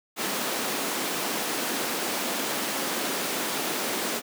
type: high-pass noise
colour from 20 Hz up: pink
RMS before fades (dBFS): -29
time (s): 0.16-4.22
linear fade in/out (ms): 50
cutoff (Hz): 220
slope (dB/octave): 24
effects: none